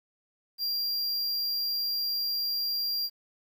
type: tone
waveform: square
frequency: 4761 Hz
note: D8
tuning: 23 cents sharp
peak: -28 dBFS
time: 0.58-3.1 s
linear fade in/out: 50 ms
effects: 10-bit